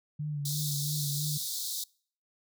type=tone with vibrato; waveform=sine; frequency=146.83 Hz; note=D3; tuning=in tune; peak=-31 dBFS; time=0.19-1.38 s; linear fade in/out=10 ms; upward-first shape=sine; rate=3 Hz; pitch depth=48 cents each way
type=high-pass noise; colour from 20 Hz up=pink; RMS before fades=-35 dBFS; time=0.45-1.84 s; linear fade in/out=5 ms; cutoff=3600 Hz; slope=96 dB/octave
effects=noise-tail reverb RT60 0.5 s tail -25 dB re dry